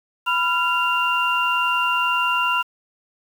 sine tone cluster, 991 / 1380 / 2781 Hz, B5 / F6 / F7, +6 / -21 / -8 cents, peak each -22 dBFS, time 0.26-2.63 s, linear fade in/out 20 ms, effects 7-bit

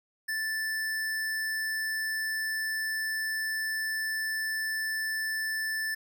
square tone, 1760 Hz, A6, in tune, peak -30 dBFS, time 0.28-5.95 s, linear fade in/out 10 ms, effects none

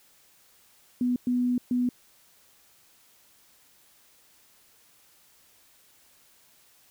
sine tone bursts at uneven times, 246.9 Hz, B3, in tune, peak -22 dBFS, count 3, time 1.01-1.16 / 1.27-1.58 / 1.71-1.89 s, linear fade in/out 2 ms, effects white hiss -60 dBFS RMS until 6.9 s

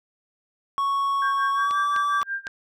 triangle tone with pitch glide, 1108.7 to 1157.1 Hz, C#6 to D6, 0 to -26 cents, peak -19 dBFS, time 0.78-2.23 s, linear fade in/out 0 ms, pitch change +74 cents, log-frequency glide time 1.52-1.77 s
sine tone with tremolo, 1592 Hz, G6, 26 cents sharp, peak -24 dBFS, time 1.22-2.48 s, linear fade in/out 2 ms, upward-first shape sine, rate 5.6 Hz, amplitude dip 95%
click train, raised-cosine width 0.2 ms, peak -18 dBFS, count 4, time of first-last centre 1.71-2.469 s, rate 3.95 Hz
effects none

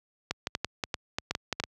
clicks, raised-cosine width 0.2 ms, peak -11 dBFS, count 12, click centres 0.31 / 0.471 / 0.551 / 0.646 / 0.838 / 0.942 / 1.185 / 1.31 / 1.351 / 1.527 / 1.6 / 1.638 s, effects high-pass 60 Hz 12 dB/octave

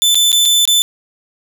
sawtooth tone with dropouts, 3520 Hz, A7, in tune, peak -6 dBFS, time 0.02-0.82 s, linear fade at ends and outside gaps 0 ms, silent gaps 0.146-0.154 / 0.318-0.328 / 0.453-0.457 / 0.653-0.676 s, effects none

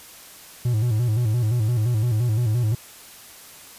triangle tone with vibrato, 114.6 Hz, A#2, 29 cents flat, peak -16 dBFS, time 0.65-2.75 s, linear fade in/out 5 ms, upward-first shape square, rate 5.8 Hz, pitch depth 110 cents each way, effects white hiss -44 dBFS RMS until 3.78 s + resampled to 32000 Hz

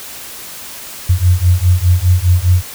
sine beating tone pair, 87.31 / 92.21 Hz, F2 / F#2, 0 / -5 cents, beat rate 4.9 Hz, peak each -11 dBFS, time 1.09-2.63 s, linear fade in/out 10 ms, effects white hiss -30 dBFS RMS until 2.74 s

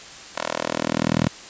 10% pulse tone with high-pass filter sweep, 40.33 Hz, E1, 37 cents flat, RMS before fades -24 dBFS, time 0.35-1.29 s, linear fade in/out 20 ms, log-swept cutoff 770 to 140 Hz, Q 1.1, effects white hiss -40 dBFS RMS until 1.49 s + resampled to 16000 Hz

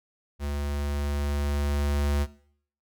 square tone with level ramp, 72 Hz, D2, 34 cents flat, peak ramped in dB -29 to -23 dBFS, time 0.39-2.27 s, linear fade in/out 50 ms, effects noise-tail reverb RT60 0.6 s tail -19 dB re dry

